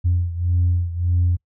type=beating tone pair; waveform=sine; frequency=87.3 / 89 Hz; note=F2 / F2; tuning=0 / +33 cents; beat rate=1.7 Hz; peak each=-17 / -21 dBFS; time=0.04-1.37 s; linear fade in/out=20 ms; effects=noise-tail reverb RT60 0.1 s tail -26 dB re dry + tanh soft clip ceiling -11 dBFS